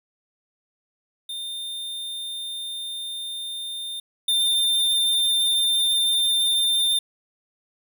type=tone pair in turn; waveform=square; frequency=3620 / 3603 Hz; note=A7 / A7; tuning=+48 / +40 cents; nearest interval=unison; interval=8 cents; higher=first; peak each=-30 / -19 dBFS; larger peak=second; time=1.29-4 / 4.28-6.99 s; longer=neither; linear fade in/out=5 ms; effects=10-bit